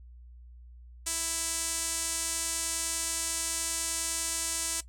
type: tone with band-pass filter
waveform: sawtooth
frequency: 329.6 Hz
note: E4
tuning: in tune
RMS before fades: -32 dBFS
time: 1.06-4.81 s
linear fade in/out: 10 ms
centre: 8300 Hz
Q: 2.6
effects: noise-tail reverb RT60 0.1 s tail -17 dB re dry + added 60 Hz sine -47 dBFS peak until 4.88 s